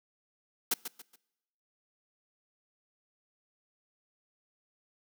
white noise with echo, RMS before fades -28 dBFS, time 0.71-0.74 s, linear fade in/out 5 ms, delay 140 ms, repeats 3, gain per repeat -10 dB, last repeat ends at 1.16 s, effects noise-tail reverb RT60 1.0 s tail -25 dB re dry + high-pass 200 Hz 12 dB/octave

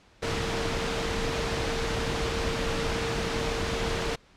sine tone in noise, 457.3 Hz, A#4, 33 cents flat, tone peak -33 dBFS, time 0.22-4.16 s, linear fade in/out 10 ms, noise pink, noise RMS -29 dBFS, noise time 0.22-4.16 s, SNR -7 dB, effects pink hiss -58 dBFS RMS until 4.36 s + low-pass 5000 Hz 12 dB/octave

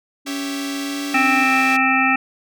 sine tone with pitch glide, 280 to 286 Hz, C#4 to D4, +18 to -46 cents, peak -24 dBFS, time 0.25-1.47 s, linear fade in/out 50 ms, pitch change +36 cents, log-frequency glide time 0.78-1.08 s
5% pulse chord, C# diminished, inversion second, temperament equal, 392 / 554.4 / 659.3 Hz, G4 / C#5 / E5, 0 / 0 / 0 cents, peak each -21 dBFS, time 0.26-1.77 s, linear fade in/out 10 ms
harmonic tone, 263 Hz, C4, 9 cents sharp, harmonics 1 / 3 / 5 / 7 / 9 / 10, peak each -21 / -21 / -21 / -21 / -21 / -21 dBFS, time 1.14-2.16 s, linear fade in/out 5 ms
effects none

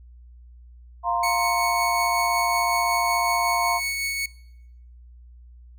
sine chord, F suspended fourth, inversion none, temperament just, 698.5 / 931.3 / 1047.7 Hz, F5 / Bb5 / C6, 0 / -2 / +2 cents, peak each -25 dBFS, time 1.03-3.81 s, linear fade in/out 50 ms
sawtooth tone with tremolo, 2217 Hz, C#7, in tune, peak -20 dBFS, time 1.23-4.26 s, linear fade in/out 5 ms, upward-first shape triangle, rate 5.4 Hz, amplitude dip 30%
effects noise-tail reverb RT60 0.9 s tail -23 dB re dry + added 60 Hz sine -44 dBFS peak until 5.78 s

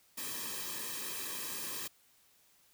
white noise with comb filter, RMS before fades -40 dBFS, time 0.17-1.88 s, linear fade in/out 10 ms, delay 1.4 ms, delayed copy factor -0.85, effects white hiss -67 dBFS RMS until 2.73 s

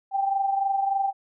sine tone pair together, 784 / 807.4 Hz, G5 / G#5, 0 / -49 cents, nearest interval minor second, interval 51 cents, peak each -22 / -30 dBFS, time 0.11-1.13 s, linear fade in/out 50 ms, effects none

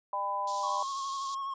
harmonic tone, 200 Hz, G3, 35 cents sharp, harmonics 3 / 4 / 5, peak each -39 / -36 / -31 dBFS, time 0.13-0.83 s, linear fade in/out 2 ms
pink high-pass noise, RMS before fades -42 dBFS, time 0.47-1.35 s, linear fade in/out 5 ms, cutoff 3600 Hz, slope 48 dB/octave
triangle tone with vibrato, 1091 Hz, C#6, 28 cents flat, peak -31 dBFS, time 0.63-1.54 s, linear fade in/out 5 ms, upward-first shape sine, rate 12 Hz, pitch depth 27 cents each way
effects resampled to 16000 Hz

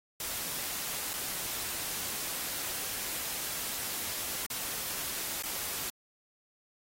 white noise with dropouts, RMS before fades -36 dBFS, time 0.2-5.9 s, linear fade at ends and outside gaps 2 ms, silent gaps 1.134-1.137 / 4.464-4.501 / 5.425-5.435 s, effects AAC 48 kbps

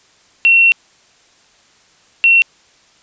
sine tone bursts at uneven times, 2721 Hz, F7, 46 cents flat, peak -6 dBFS, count 2, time 0.45-0.72 / 2.24-2.42 s, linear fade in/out 0 ms, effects white hiss -51 dBFS RMS until 3.02 s + resampled to 16000 Hz

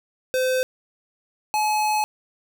square tone pair in turn, 514 / 851.9 Hz, C5 / G#5, -31 / +44 cents, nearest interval major sixth, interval 875 cents, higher second, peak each -20 dBFS, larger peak neither, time 0.34-0.63 / 1.54-2.04 s, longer second, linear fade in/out 0 ms, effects none

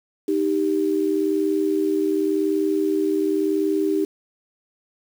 sine tone pair together, 311.1 / 392 Hz, D#4 / G4, 0 / 0 cents, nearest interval major third, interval 400 cents, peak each -21 dBFS, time 0.28-4.05 s, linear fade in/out 5 ms, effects 7-bit

